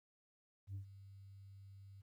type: tone with ADSR envelope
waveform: sine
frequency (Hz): 98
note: G2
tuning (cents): 0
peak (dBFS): -39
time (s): 0.67-2.02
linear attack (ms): 78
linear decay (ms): 100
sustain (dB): -15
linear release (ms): 14
effects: tanh soft clip ceiling -41 dBFS + 13-bit